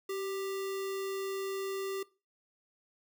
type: tone with sample-and-hold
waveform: sine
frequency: 387.4 Hz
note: G4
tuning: 20 cents flat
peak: -33 dBFS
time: 0.09-2.03 s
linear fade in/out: 5 ms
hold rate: 1575 Hz
effects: noise-tail reverb RT60 0.3 s tail -20 dB re dry